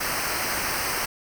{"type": "noise with comb filter", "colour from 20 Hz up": "pink", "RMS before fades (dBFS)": -27, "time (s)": [0, 1.06], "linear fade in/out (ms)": 10, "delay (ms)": 0.28, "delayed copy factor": -0.75, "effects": []}